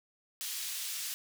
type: high-pass noise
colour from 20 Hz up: pink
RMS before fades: -38 dBFS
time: 0.41-1.14 s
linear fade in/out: 0 ms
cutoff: 3500 Hz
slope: 12 dB/octave
effects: none